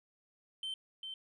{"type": "tone with echo", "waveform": "sine", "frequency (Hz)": 3100, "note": "G7", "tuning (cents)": -20, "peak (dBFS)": -34, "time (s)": [0.63, 0.74], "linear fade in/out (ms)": 2, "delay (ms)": 400, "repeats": 1, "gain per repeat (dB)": -6, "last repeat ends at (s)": 1.14, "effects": ["tanh soft clip ceiling -36 dBFS"]}